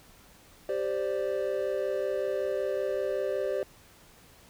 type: chord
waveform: triangle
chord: G suspended fourth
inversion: none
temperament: just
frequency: 392 / 522.7 / 588 Hz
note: G4 / C5 / D5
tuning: 0 / -2 / +2 cents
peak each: -30 dBFS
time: 0.69-3.63 s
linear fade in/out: 2 ms
effects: pink hiss -56 dBFS RMS until 4.49 s